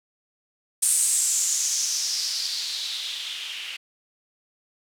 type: noise with low-pass filter sweep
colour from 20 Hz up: violet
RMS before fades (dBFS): -26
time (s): 0.82-3.77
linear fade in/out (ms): 10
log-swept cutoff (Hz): 9100 to 2700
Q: 4.3
effects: none